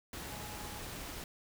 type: tone in noise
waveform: sine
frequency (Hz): 838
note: G#5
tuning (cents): +15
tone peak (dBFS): -50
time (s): 0.3-0.79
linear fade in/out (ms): 2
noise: pink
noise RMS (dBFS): -44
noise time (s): 0.13-1.24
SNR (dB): -9
effects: none